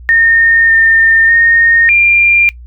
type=tone with pitch steps; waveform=sine; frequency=1831 / 1812 / 1845 / 2390 Hz; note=A#6 / A#6 / A#6 / D7; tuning=-32 / -50 / -18 / +30 cents; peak=-5 dBFS; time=0.09-2.49 s; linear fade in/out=0 ms; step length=600 ms; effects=noise-tail reverb RT60 0.1 s tail -20 dB re dry + added 60 Hz sine -29 dBFS peak until 2.66 s